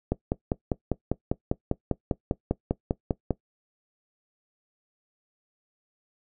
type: click train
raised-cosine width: 2 ms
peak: -10 dBFS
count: 17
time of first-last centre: 0.12-3.307 s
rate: 5.02 Hz
effects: noise-tail reverb RT60 0.1 s tail -19 dB re dry